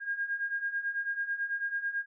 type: beating tone pair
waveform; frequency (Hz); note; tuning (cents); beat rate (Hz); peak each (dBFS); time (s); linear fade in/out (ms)
sine; 1616 / 1625.1; G#6 / G#6; -48 / -38; 9.1; -36 / -32; 0-2.06; 50
effects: none